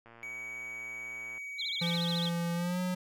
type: click train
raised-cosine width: 0.5 ms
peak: -38 dBFS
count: 154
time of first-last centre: 0.06-1.379 s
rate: 116 Hz
type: tone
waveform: triangle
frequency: 2261 Hz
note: C#7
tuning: 34 cents sharp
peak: -37 dBFS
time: 0.23-1.96 s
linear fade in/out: 0 ms
type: tone with vibrato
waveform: sine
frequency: 3642 Hz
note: A#7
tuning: 41 cents flat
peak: -33 dBFS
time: 1.58-2.3 s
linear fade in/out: 20 ms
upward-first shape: sine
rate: 14 Hz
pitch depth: 220 cents each way
type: tone with pitch glide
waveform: square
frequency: 170.7 to 181.9 Hz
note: F3 to F#3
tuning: -39 to -29 cents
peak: -31 dBFS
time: 1.81-2.95 s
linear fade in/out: 10 ms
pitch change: +110 cents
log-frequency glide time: 2.54-2.8 s
effects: none